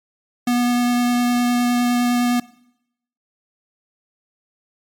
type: tone with vibrato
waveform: square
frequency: 243.2 Hz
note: B3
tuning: 26 cents flat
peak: -16 dBFS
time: 0.47-2.4 s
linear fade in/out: 5 ms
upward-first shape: sine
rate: 9.8 Hz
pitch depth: 8 cents each way
effects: noise-tail reverb RT60 0.8 s tail -21 dB re dry + MP3 96 kbps